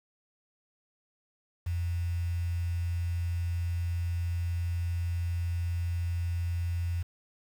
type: tone with quantisation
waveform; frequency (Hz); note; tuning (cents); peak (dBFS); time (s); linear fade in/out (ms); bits
sine; 86.3; F2; -20; -28; 1.66-7.03; 10; 8
effects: none